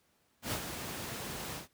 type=noise with ADSR envelope; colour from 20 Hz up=pink; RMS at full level=-33 dBFS; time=0.42-1.68 s; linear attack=98 ms; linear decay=81 ms; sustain=-7 dB; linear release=130 ms; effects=pink hiss -72 dBFS RMS until 1.73 s + high-pass 80 Hz 12 dB/octave